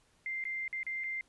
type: tone with dropouts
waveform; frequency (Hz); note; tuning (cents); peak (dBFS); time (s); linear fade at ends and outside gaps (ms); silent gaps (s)
sine; 2092; C7; -1; -34; 0.26-1.21; 1; 0.44-0.452 / 0.679-0.728 / 0.831-0.866 / 1.037-1.041
effects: pink hiss -69 dBFS RMS until 1.28 s + resampled to 24000 Hz